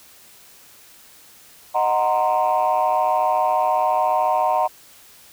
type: chord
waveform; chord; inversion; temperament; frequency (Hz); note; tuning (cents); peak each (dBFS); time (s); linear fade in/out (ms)
sine; C half-diminished seventh; first; equal with one note detuned; 619 / 740 / 932.3 / 1046.5; Eb5 / Gb5 / Bb5 / C6; -9 / 0 / 0 / 0; -22 / -19 / -20 / -24; 1.74-4.68; 20
effects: tanh soft clip ceiling -10 dBFS + white hiss -48 dBFS RMS until 5.32 s